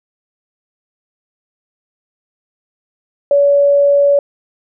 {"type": "tone", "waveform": "sine", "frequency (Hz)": 568, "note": "C#5", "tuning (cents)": 42, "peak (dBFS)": -7, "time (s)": [3.31, 4.19], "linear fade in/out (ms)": 2, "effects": []}